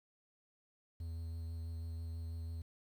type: tone with vibrato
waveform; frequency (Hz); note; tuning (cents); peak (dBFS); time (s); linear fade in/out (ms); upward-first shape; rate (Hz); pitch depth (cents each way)
triangle; 82.41; E2; 0; -38; 1-2.62; 5; sine; 6.1; 16
effects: 11-bit